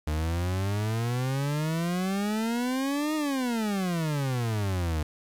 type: exponential two-way sweep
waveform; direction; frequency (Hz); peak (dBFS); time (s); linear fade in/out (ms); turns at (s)
40% pulse; up then down; 74.8 to 312.6 to 74.8; -25; 0.07-5.03; 5; 3.15
effects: resampled to 32000 Hz + 9-bit